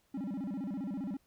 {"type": "tone with vibrato", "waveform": "triangle", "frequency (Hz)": 230.9, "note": "A#3", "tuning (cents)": -16, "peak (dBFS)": -33, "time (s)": [0.14, 1.17], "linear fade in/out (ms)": 5, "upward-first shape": "square", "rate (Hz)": 15, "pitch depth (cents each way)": 290, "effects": ["pink hiss -72 dBFS RMS until 1.26 s"]}